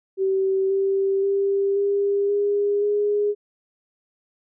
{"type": "tone with pitch steps", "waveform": "sine", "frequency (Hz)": [384.4, 390, 395.7, 401.4, 407.3, 413.2], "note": ["G4", "G4", "G4", "G4", "G#4", "G#4"], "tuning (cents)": [-34, -9, 16, 41, -34, -9], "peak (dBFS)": -18, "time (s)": [0.17, 3.35], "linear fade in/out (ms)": 50, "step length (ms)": 530, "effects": []}